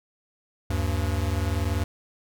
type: tone pair together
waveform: square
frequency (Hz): 76.36 / 96.9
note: D#2 / G2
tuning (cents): -32 / -20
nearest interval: major third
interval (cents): 412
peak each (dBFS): -27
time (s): 0.7-1.84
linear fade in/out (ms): 5
effects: none